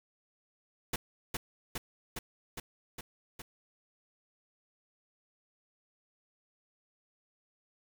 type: noise with echo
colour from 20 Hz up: pink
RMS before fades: -33 dBFS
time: 0.93-0.96 s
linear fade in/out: 5 ms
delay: 410 ms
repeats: 6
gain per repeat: -2 dB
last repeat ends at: 3.42 s
effects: none